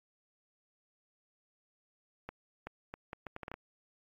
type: accelerating click train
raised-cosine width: 0.5 ms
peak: -26 dBFS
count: 10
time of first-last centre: 2.29-3.54 s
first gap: 380 ms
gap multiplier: 0.71
effects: AAC 48 kbps